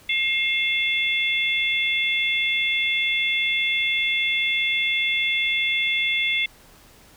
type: tone cluster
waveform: sine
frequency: 2135 / 2681 / 3446 Hz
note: C7 / E7 / A7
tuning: +34 / +29 / -37 cents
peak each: -22 / -27 / -25 dBFS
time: 0.09-6.46 s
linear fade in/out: 5 ms
effects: pink hiss -51 dBFS RMS until 7.16 s